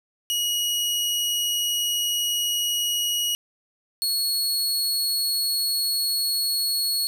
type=tone pair in turn; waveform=sawtooth; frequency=2902 / 4348 Hz; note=F#7 / C#8; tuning=-34 / -34 cents; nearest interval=perfect fifth; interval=700 cents; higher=second; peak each=-19 dBFS; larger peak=neither; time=0.3-3.35 / 4.02-7.07 s; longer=neither; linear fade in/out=0 ms; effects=none